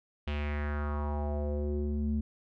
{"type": "tone with low-pass filter sweep", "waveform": "square", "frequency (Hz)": 73.6, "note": "D2", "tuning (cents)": 4, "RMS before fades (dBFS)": -32, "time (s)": [0.27, 2.21], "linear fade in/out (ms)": 5, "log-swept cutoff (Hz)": [3000, 200], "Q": 3.3, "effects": []}